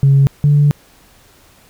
sine tone pair in turn, 138 / 145.67 Hz, C#3 / D3, -7 / -14 cents, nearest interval minor second, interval 93 cents, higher second, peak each -5 / -6 dBFS, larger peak first, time 0.03-0.27 / 0.44-0.71 s, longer second, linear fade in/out 0 ms, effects tanh soft clip ceiling -3 dBFS + pink hiss -48 dBFS RMS until 1.69 s

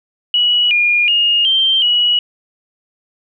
sine tone with pitch steps, 2927 / 2423 / 2850 / 3143 / 2921 Hz, F#7 / D#7 / F7 / G7 / F#7, -19 / -47 / +34 / +4 / -23 cents, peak -10 dBFS, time 0.34-2.19 s, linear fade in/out 2 ms, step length 370 ms, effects none

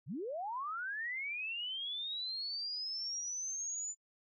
sine linear sweep, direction up, 101.5 to 7070 Hz, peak -37 dBFS, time 0.06-3.95 s, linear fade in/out 50 ms, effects noise-tail reverb RT60 0.1 s tail -23 dB re dry

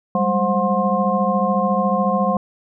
sine tone cluster, 191.3 / 205.3 / 525 / 724 / 1060 Hz, G3 / G#3 / C5 / F#5 / C6, -42 / -20 / +6 / -38 / +22 cents, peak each -22 dBFS, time 0.15-2.37 s, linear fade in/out 2 ms, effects none

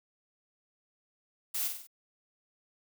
blue noise with echo, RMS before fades -33 dBFS, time 1.54-1.68 s, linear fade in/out 10 ms, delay 48 ms, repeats 4, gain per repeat -5 dB, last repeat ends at 1.872 s, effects none

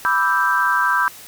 sine chord, E minor seventh, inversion second, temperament equal, 987.8 / 1174.7 / 1318.5 / 1568 Hz, B5 / D6 / E6 / G6, 0 / 0 / 0 / 0 cents, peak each -20 / -23 / -22 / -18 dBFS, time 0.05-1.08 s, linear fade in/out 0 ms, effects white hiss -40 dBFS RMS until 1.27 s

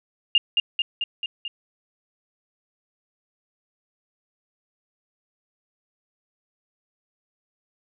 sine tone with echo, 2818 Hz, F7, 15 cents sharp, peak -13 dBFS, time 0.35-0.38 s, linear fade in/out 2 ms, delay 220 ms, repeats 5, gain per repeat -3 dB, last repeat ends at 1.48 s, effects none

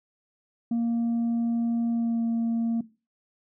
sine tone with pitch glide, 233.1 to 230.3 Hz, A#3 to A#3, 0 to -21 cents, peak -20 dBFS, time 0.71-2.81 s, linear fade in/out 5 ms, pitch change -21 cents, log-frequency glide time 1.9-2.23 s, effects noise-tail reverb RT60 0.3 s tail -19 dB re dry + tanh soft clip ceiling -22 dBFS

